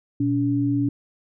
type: tone pair together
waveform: sine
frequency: 120.59 / 284.5 Hz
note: B2 / C#4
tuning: -41 / +45 cents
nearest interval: octave + minor third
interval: 1486 cents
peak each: -24 / -20 dBFS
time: 0.2-0.89 s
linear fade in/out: 5 ms
effects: none